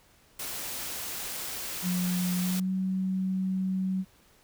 white noise, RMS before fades -36 dBFS, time 0.39-2.6 s, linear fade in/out 5 ms
sine tone with pitch glide, 180 to 188.3 Hz, F#3 to F#3, -47 to +31 cents, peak -26 dBFS, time 1.82-4.05 s, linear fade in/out 50 ms, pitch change +78 cents, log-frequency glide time 2.39-2.71 s
effects pink hiss -61 dBFS RMS until 4.43 s

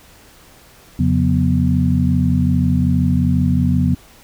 sine tone cluster, 84.5 / 137.1 / 179.6 / 245.1 Hz, E2 / C#3 / F3 / B3, +43 / -19 / +49 / -13 cents, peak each -18 dBFS, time 0.99-3.95 s, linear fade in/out 5 ms, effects pink hiss -46 dBFS RMS until 4.23 s

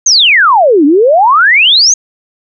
sine exponential two-way sweep, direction down then up, 6630 to 274.6 to 6630 Hz, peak -3 dBFS, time 0.06-1.94 s, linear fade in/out 5 ms, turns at 0.85 s, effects none

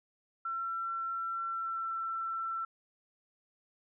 sine tone with pitch glide, 1351 to 1341.7 Hz, E6 to E6, +42 to +30 cents, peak -33 dBFS, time 0.45-2.65 s, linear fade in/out 5 ms, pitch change -12 cents, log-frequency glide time 1.4-1.9 s, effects none

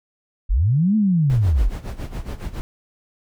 sine linear two-way sweep, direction up then down, 33.4 to 221.3 to 33.4 Hz, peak -14 dBFS, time 0.49-1.7 s, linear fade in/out 20 ms, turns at 0.96 s
brown noise with tremolo, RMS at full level -26 dBFS, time 1.3-2.61 s, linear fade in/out 0 ms, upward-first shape sine, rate 7.2 Hz, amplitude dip 80%
effects none

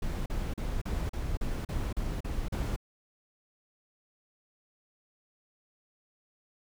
brown noise bursts, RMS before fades -32 dBFS, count 10, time 0.02-2.762 s, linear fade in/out 5 ms, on 240 ms, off 38 ms, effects none

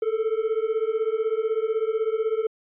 triangle beating tone pair, 433.8 / 449.8 Hz, A4 / A4, -25 / +38 cents, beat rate 16 Hz, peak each -23 dBFS, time 0.02-2.47 s, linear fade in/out 5 ms, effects resampled to 8000 Hz

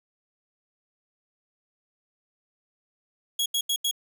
sawtooth tone bursts, 3322 Hz, G#7, in tune, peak -20 dBFS, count 4, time 3.39-3.912 s, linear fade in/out 5 ms, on 69 ms, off 82 ms, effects none

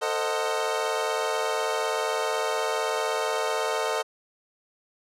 25% pulse chord, A diminished seventh, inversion none, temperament equal with one note detuned, 447.4 / 523.3 / 622.3 / 740 Hz, A4 / C5 / Eb5 / Gb5, +29 / 0 / 0 / 0 cents, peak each -25 / -28 / -26 / -30 dBFS, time 0.01-4.03 s, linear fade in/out 20 ms, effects low-pass 10000 Hz 12 dB/octave

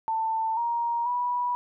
sine tone with pitch steps, 891 / 940 / 977 Hz, A5 / A#5 / B5, +22 / +14 / -19 cents, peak -24 dBFS, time 0.08-1.55 s, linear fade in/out 0 ms, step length 490 ms, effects none

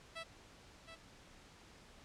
10% pulse tone with echo, 658 Hz, E5, 3 cents flat, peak -35 dBFS, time 0.15-0.24 s, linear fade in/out 20 ms, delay 720 ms, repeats 1, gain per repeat -8 dB, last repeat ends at 0.96 s, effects pink hiss -60 dBFS RMS until 2.04 s + low-pass 7000 Hz 12 dB/octave

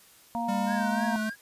harmonic tone, 233.8 Hz, A#3, 5 cents sharp, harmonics 1 / 3 / 4, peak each -32 / -32 / -32 dBFS, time 0.35-1.16 s, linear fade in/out 0 ms
square tone with pitch glide, 199.8 to 216.6 Hz, G3 to A3, +33 to -27 cents, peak -29 dBFS, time 0.48-1.3 s, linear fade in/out 10 ms, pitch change +140 cents, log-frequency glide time 0.6-1.09 s
triangle tone with vibrato, 1568 Hz, G6, in tune, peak -32 dBFS, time 0.66-1.36 s, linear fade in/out 50 ms, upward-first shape triangle, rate 3.2 Hz, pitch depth 120 cents each way
effects white hiss -56 dBFS RMS until 1.41 s + resampled to 32000 Hz

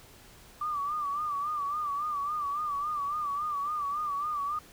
sine tone with vibrato, 1174.7 Hz, D6, in tune, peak -29 dBFS, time 0.61-4.59 s, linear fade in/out 5 ms, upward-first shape sine, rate 3.6 Hz, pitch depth 80 cents each way, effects pink hiss -54 dBFS RMS until 4.72 s

